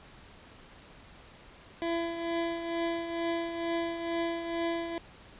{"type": "tone with tremolo", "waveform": "25% pulse", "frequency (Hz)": 336, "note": "E4", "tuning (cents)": 33, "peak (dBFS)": -24, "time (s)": [1.82, 4.98], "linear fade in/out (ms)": 0, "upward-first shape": "triangle", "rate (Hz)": 2.2, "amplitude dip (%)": 60, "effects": ["pink hiss -53 dBFS RMS until 5.39 s", "resampled to 8000 Hz"]}